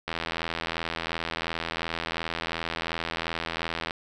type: click train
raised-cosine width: 0.3 ms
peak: -13 dBFS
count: 318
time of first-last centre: 0.08-3.909 s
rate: 82.8 Hz
effects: none